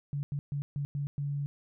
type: tone bursts at uneven times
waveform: sine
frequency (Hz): 142.7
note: D3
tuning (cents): -49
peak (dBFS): -30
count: 6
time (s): 0.13-0.23 / 0.32-0.39 / 0.52-0.62 / 0.76-0.85 / 0.95-1.07 / 1.18-1.46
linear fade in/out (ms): 0
effects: none